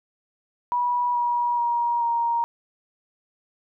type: tone with pitch steps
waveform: sine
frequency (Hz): 973 / 960.7 / 948.6 / 936.6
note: B5 / B5 / A#5 / A#5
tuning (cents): -26 / -48 / +30 / +8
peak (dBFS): -20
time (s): 0.72-2.44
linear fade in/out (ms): 0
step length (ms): 430
effects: none